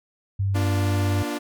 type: tone with pitch glide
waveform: sine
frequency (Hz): 98.1 to 97.14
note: G2 to G2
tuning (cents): +2 to -15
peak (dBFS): -20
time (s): 0.39-1.23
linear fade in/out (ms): 10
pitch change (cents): -17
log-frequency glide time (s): 0.59-0.66
type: chord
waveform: sawtooth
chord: Bb major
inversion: none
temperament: equal with one note detuned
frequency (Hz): 238.9 / 293.7 / 349.2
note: Bb3 / D4 / F4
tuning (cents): +43 / 0 / 0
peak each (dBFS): -29 / -24 / -29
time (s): 0.54-1.39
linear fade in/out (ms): 20
effects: none